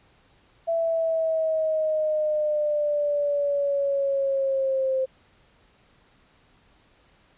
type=exponential sweep; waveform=sine; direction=down; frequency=667 to 523.3 Hz; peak=-21 dBFS; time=0.67-5.06 s; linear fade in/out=20 ms; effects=pink hiss -60 dBFS RMS until 7.37 s + resampled to 8000 Hz